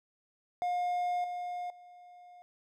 triangle tone with level steps, 713 Hz, F5, 36 cents sharp, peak -27 / -33 / -49 dBFS, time 0.62-2.42 s, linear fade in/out 0 ms, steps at 1.24 / 1.7 s, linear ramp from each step 2 ms, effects none

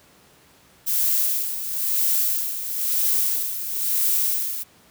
violet noise with tremolo, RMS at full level -20 dBFS, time 0.86-4.64 s, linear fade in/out 20 ms, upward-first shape sine, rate 1 Hz, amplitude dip 65%, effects pink hiss -54 dBFS RMS until 4.9 s + high-pass 80 Hz 12 dB/octave

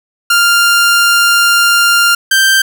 sawtooth tone pair in turn, 1396.9 / 1568 Hz, F6 / G6, 0 / 0 cents, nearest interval major second, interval 200 cents, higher second, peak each -3 dBFS, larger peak neither, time 0.3-2.15 / 2.31-2.62 s, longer first, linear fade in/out 5 ms, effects none

